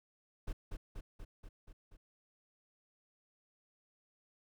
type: noise with echo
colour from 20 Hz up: brown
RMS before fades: -38 dBFS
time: 0.47-0.53 s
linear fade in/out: 10 ms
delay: 240 ms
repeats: 6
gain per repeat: -3 dB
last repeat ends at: 1.97 s
effects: none